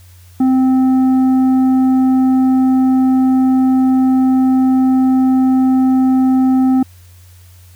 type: tone with tanh clipping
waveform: triangle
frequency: 260.1 Hz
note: C4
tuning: 10 cents flat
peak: -10 dBFS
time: 0.4-6.83 s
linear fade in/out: 5 ms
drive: 11 dB
effects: added 89 Hz sine -39 dBFS peak until 7.75 s + white hiss -49 dBFS RMS until 7.75 s